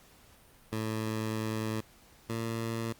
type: tone pair in turn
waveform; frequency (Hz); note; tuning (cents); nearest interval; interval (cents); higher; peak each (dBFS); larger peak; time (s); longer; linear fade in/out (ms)
15% pulse; 110 / 114.09; A2 / A#2; 0 / -37; minor second; 63; second; -25 / -26; first; 0.72-1.81 / 2.29-2.93; first; 10
effects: pink hiss -59 dBFS RMS until 2.99 s + Opus 48 kbps